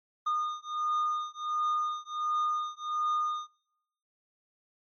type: beating tone pair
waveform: triangle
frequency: 1222 / 1223.4 Hz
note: D#6 / D#6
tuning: -32 / -30 cents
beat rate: 1.4 Hz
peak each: -30 dBFS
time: 0.26-3.48 s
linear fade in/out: 10 ms
effects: noise-tail reverb RT60 0.9 s tail -25 dB re dry + MP3 32 kbps